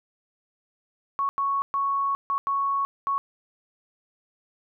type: tone bursts at uneven times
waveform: sine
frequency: 1108.7 Hz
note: C#6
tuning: in tune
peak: -22 dBFS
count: 6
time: 1.19-1.29 / 1.38-1.62 / 1.74-2.15 / 2.3-2.38 / 2.47-2.85 / 3.07-3.18 s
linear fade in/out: 0 ms
effects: none